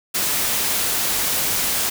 white noise, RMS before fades -21 dBFS, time 0.14-1.9 s, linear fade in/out 10 ms, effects none

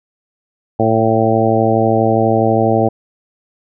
harmonic tone with a mistuned harmonic, 112.2 Hz, A2, 34 cents sharp, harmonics 1 / 2 / 3 / 4 / 5 / 6 / 7, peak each -18 / -18 / -18 / -18 / -18 / -18 / -18 dBFS, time 0.79-2.89 s, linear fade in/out 10 ms, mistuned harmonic 7, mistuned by -16 cents, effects none

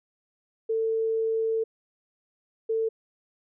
sine tone pair in turn, 447.1 / 447.1 Hz, A4 / A4, +28 / +28 cents, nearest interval unison, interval 0 cents, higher neither, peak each -23 dBFS, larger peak neither, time 0.69-1.64 / 2.69-2.89 s, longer first, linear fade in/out 10 ms, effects none

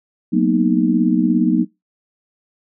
sine chord, B major seventh, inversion second, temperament equal with one note detuned, 185 / 229.7 / 246.9 / 311.1 Hz, F#3 / A#3 / B3 / D#4, 0 / -25 / 0 / 0 cents, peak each -18 dBFS, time 0.32-1.65 s, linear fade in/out 20 ms, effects noise-tail reverb RT60 0.2 s tail -23 dB re dry

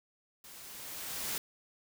white noise with level ramp, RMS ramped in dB -52 to -35 dBFS, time 0.44-1.38 s, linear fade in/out 2 ms, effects none

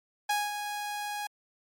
sawtooth tone with ADSR envelope, 828 Hz, G#5, 5 cents flat, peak -21 dBFS, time 0.29-1.27 s, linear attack 8 ms, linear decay 210 ms, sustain -8 dB, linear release 4 ms, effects MP3 64 kbps

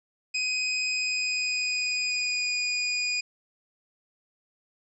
25% pulse tone with pitch glide, 2509 to 2460 Hz, D#7 to D#7, +14 to -20 cents, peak -22 dBFS, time 0.34-3.21 s, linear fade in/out 10 ms, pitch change -34 cents, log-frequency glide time 0.9-2.54 s, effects resampled to 22050 Hz

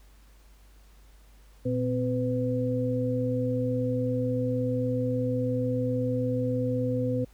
sine tone cluster, 119 / 255.4 / 502 Hz, A#2 / C4 / B4, +36 / -42 / +28 cents, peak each -29 dBFS, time 1.65-7.25 s, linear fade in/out 10 ms, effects added 50 Hz sine -52 dBFS peak until 7.33 s + pink hiss -62 dBFS RMS until 7.33 s

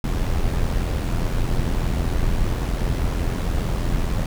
brown noise with amplitude modulation, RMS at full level -19 dBFS, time 0.04-4.26 s, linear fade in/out 2 ms, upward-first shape sine, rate 85 Hz, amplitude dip 55%, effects none

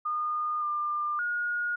sine tone with pitch steps, 1220 / 1197 / 1438 Hz, D#6 / D6 / F#6, -34 / +33 / -50 cents, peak -27 dBFS, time 0.05-1.76 s, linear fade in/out 10 ms, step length 570 ms, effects none

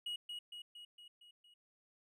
triangle tone with echo, 2900 Hz, F#7, 35 cents flat, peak -37 dBFS, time 0.06-0.16 s, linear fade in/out 5 ms, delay 230 ms, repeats 6, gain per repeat -4 dB, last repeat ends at 1.54 s, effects none

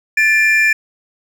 triangle tone pair together, 1753.1 / 2384 Hz, A6 / D7, -7 / +25 cents, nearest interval perfect fourth, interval 532 cents, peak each -11 dBFS, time 0.17-0.73 s, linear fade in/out 5 ms, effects none

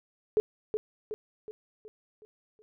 sine tone with echo, 428.7 Hz, A4, 45 cents flat, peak -20 dBFS, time 0.37-0.4 s, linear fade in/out 0 ms, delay 370 ms, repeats 6, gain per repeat -6 dB, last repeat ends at 2.62 s, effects none

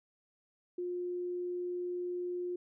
sine tone, 355.9 Hz, F4, 33 cents sharp, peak -34 dBFS, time 0.78-2.56 s, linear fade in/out 5 ms, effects none

